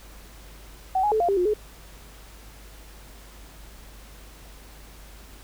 sine tone with pitch steps, 757 / 835 / 435.6 / 695 / 396.5 / 357.7 / 423.2 Hz, F#5 / G#5 / A4 / F5 / G4 / F4 / G#4, +39 / +9 / -17 / -9 / +20 / +41 / +33 cents, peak -19 dBFS, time 0.95-1.538 s, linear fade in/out 5 ms, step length 84 ms, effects added 50 Hz sine -45 dBFS peak until 5.43 s + pink hiss -49 dBFS RMS until 5.43 s

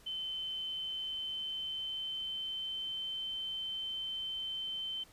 sine tone with pitch glide, 3068 to 3086 Hz, G7 to G7, -38 to -28 cents, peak -36 dBFS, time 0.06-5.04 s, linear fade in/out 10 ms, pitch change +10 cents, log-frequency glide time 0.66-3.03 s, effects pink hiss -61 dBFS RMS until 5.12 s + resampled to 32000 Hz

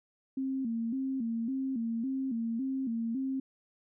sine tone with vibrato, 246.9 Hz, B3, in tune, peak -30 dBFS, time 0.37-3.4 s, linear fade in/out 5 ms, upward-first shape square, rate 1.8 Hz, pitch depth 130 cents each way, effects none

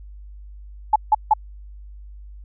sine tone bursts, 857 Hz, A5, 46 cents flat, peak -10 dBFS, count 3, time 0.93-1.337 s, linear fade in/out 5 ms, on 29 ms, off 160 ms, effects added 50 Hz sine -37 dBFS peak until 2.44 s

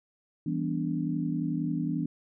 sine chord, E minor seventh, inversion none, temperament equal with one note detuned, 164.81 / 196 / 246.9 / 290.8 Hz, E3 / G3 / B3 / D4, 0 / 0 / 0 / -17 cents, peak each -31 / -37 / -33 / -32 dBFS, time 0.46-2.06 s, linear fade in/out 5 ms, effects none

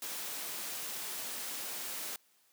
white noise, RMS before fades -40 dBFS, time 0.02-2.16 s, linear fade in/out 2 ms, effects white hiss -69 dBFS RMS until 2.52 s + high-pass 200 Hz 12 dB/octave

